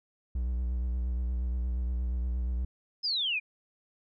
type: tone with vibrato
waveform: triangle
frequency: 61.3 Hz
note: B1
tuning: 12 cents flat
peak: -26 dBFS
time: 0.35-2.65 s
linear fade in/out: 5 ms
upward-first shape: triangle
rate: 8.5 Hz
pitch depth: 66 cents each way
type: exponential sweep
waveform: sine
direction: down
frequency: 5200 to 2349 Hz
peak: -27 dBFS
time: 3.03-3.4 s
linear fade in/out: 20 ms
effects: none